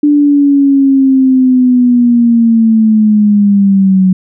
sine linear sweep, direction down, 295 to 185 Hz, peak -4 dBFS, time 0.03-4.13 s, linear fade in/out 5 ms, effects none

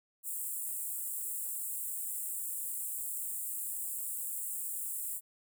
pink high-pass noise, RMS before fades -38 dBFS, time 0.23-5.21 s, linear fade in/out 50 ms, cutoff 7600 Hz, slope 96 dB/octave, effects none

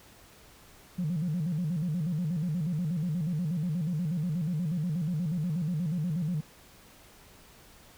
sine tone with vibrato, 164.81 Hz, E3, in tune, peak -26 dBFS, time 0.98-6.41 s, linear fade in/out 10 ms, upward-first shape square, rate 8.3 Hz, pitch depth 150 cents each way, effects tanh soft clip ceiling -24 dBFS + pink hiss -55 dBFS RMS until 7.97 s

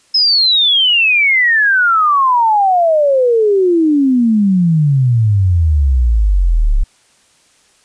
sine exponential sweep, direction down, 5210 to 32.89 Hz, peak -8 dBFS, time 0.14-6.84 s, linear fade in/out 10 ms, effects white hiss -52 dBFS RMS until 7.84 s + resampled to 22050 Hz

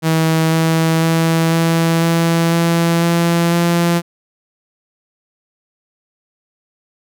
sawtooth tone with pitch steps, 161 / 162.4 / 163.81 / 165.24 / 166.68 / 168.13 / 169.59 / 171.07 Hz, E3 / E3 / E3 / E3 / E3 / E3 / E3 / F3, -41 / -26 / -11 / +4 / +19 / +34 / +49 / -36 cents, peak -8 dBFS, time 0.02-4.02 s, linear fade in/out 50 ms, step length 500 ms, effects none

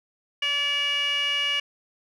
15% pulse tone with band-pass filter, 574 Hz, D5, 40 cents flat, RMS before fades -25 dBFS, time 0.42-1.6 s, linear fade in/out 5 ms, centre 2800 Hz, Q 7.4, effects none

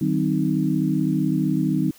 harmonic tone with a mistuned harmonic, 51.8 Hz, G#1, 4 cents flat, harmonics 3 / 4 / 5 / 6, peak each -24 / -24 / -24 / -24 dBFS, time 0.01-1.91 s, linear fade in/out 5 ms, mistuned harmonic 4, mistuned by -140 cents, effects white hiss -51 dBFS RMS until 1.98 s

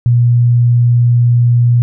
sine tone, 120.3 Hz, B2, 45 cents flat, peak -6 dBFS, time 0.06-1.82 s, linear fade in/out 0 ms, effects none

